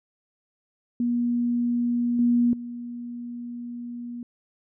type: tone with level steps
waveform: sine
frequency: 240 Hz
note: B3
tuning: 49 cents flat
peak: -21 / -17 / -32 dBFS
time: 1-4.23 s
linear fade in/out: 2 ms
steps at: 2.19 / 2.53 s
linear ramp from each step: 2 ms
effects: none